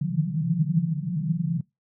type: band-pass noise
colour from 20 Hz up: white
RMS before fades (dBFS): -25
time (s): 0.01-1.61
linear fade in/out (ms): 10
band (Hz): 140 to 180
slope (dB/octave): 96
effects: noise-tail reverb RT60 0.2 s tail -23 dB re dry